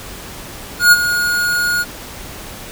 square tone with ADSR envelope, 1438 Hz, F#6, 50 cents flat, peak -4 dBFS, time 0.79-1.85 s, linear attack 130 ms, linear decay 34 ms, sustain -11 dB, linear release 40 ms, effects pink hiss -32 dBFS RMS until 2.71 s

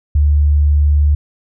sine tone, 73.42 Hz, D2, in tune, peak -8 dBFS, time 0.15-1.15 s, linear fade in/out 5 ms, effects none

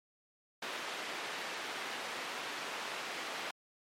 white band-pass noise, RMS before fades -41 dBFS, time 0.62-3.51 s, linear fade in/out 5 ms, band 310 to 2700 Hz, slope 12 dB/octave, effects MP3 64 kbps

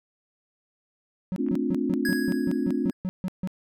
triangle tone bursts, 185 Hz, F#3, in tune, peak -23 dBFS, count 12, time 1.32-3.474 s, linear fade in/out 0 ms, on 42 ms, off 150 ms
sine chord, D minor seventh, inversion second, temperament equal with one note detuned, 220 / 261.6 / 293.7 / 353.9 Hz, A3 / C4 / D4 / F4, 0 / 0 / 0 / +23 cents, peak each -30 / -27 / -29 / -31 dBFS, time 1.38-2.91 s, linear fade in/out 10 ms
clicks, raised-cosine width 0.5 ms, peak -38 / -31 dBFS, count 2, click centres 1.465 / 1.486 s
square tone with exponential decay, 1661.2 Hz, G#6, in tune, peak -26 dBFS, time 2.05-2.93 s, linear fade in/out 2 ms, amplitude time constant 190 ms
effects none

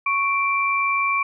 sine tone pair together, 1108.6 / 2349 Hz, C#6 / D7, 0 / 0 cents, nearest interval octave + minor second, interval 1300 cents, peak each -21 dBFS, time 0.06-1.23 s, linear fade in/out 5 ms, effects none

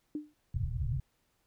sine tone with exponential decay, 300 Hz, D4, 37 cents sharp, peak -30 dBFS, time 0.15-0.34 s, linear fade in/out 2 ms, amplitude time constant 40 ms
white low-pass noise, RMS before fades -33 dBFS, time 0.54-1 s, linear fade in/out 5 ms, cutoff 140 Hz, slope 96 dB/octave
effects pink hiss -75 dBFS RMS until 1.46 s

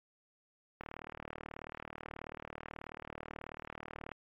click train, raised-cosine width 0.5 ms, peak -28 dBFS, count 128, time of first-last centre 0.81-4.117 s, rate 38.4 Hz, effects AAC 32 kbps

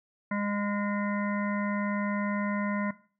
harmonic tone, 204.5 Hz, G#3, 26 cents flat, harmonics 1 / 3 / 5 / 7 / 9 / 10, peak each -29 / -37 / -36 / -38 / -40 / -39 dBFS, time 0.31-2.91 s, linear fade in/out 5 ms, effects noise-tail reverb RT60 0.4 s tail -18 dB re dry

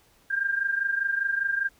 sine tone pair together, 1593 / 1618 Hz, G6 / G#6, +27 / -46 cents, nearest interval unison, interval 27 cents, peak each -25 / -29 dBFS, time 0.3-1.69 s, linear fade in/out 10 ms, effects pink hiss -61 dBFS RMS until 1.79 s

